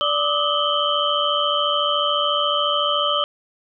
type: tone cluster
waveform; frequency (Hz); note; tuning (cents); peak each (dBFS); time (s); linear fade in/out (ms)
sine; 584 / 1185 / 1279 / 3012 / 3165; D5 / D6 / D#6 / F#7 / G7; -10 / +15 / +47 / +30 / +16; -24; 0.01-3.24; 0
effects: none